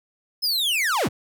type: linear sweep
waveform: 45% pulse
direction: down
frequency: 5200 to 32 Hz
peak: -20 dBFS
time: 0.42-1.09 s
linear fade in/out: 20 ms
effects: none